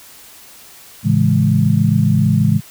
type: chord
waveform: sine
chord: A major seventh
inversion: none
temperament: equal with one note detuned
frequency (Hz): 110 / 138.03 / 164.81 / 207.7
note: A2 / C#3 / E3 / G#3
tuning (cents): 0 / -7 / 0 / 0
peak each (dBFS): -16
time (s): 1.03-2.61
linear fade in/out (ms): 50
effects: white hiss -41 dBFS RMS until 2.7 s